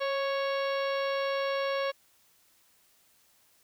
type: harmonic tone with a mistuned harmonic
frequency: 554.4 Hz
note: C#5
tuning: in tune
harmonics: 1 / 2 / 3 / 4 / 5 / 6 / 7 / 8 / 10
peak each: -29 / -35 / -39 / -41 / -43 / -45 / -46 / -47 / -49 dBFS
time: 0-1.92 s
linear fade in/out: 20 ms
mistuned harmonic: 1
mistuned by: -23 cents
effects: white hiss -65 dBFS RMS until 3.63 s